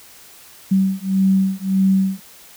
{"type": "beating tone pair", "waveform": "sine", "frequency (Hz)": [190.9, 192.6], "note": ["G3", "G3"], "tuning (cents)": [-46, -30], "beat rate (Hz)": 1.7, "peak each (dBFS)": -17, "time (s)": [0.71, 2.2], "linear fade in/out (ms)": 10, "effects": ["white hiss -44 dBFS RMS until 2.56 s"]}